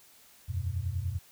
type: chord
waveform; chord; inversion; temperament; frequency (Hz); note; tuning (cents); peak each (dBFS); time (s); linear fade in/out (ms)
sine; E suspended second; none; equal; 82.41 / 92.5 / 123.47; E2 / F#2 / B2; 0 / 0 / 0; -35 / -32 / -37; 0.48-1.19; 20
effects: white hiss -58 dBFS RMS until 1.31 s